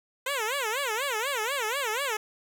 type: tone with vibrato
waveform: 10% pulse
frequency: 493.9 Hz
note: B4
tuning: in tune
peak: -19 dBFS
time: 0.26-2.17 s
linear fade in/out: 5 ms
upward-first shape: sine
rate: 4.1 Hz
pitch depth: 260 cents each way
effects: none